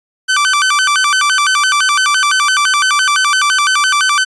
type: tone with vibrato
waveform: sawtooth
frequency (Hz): 1334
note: E6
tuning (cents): +20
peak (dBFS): -6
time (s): 0.28-4.25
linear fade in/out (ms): 20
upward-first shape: square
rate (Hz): 5.9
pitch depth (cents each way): 230
effects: resampled to 22050 Hz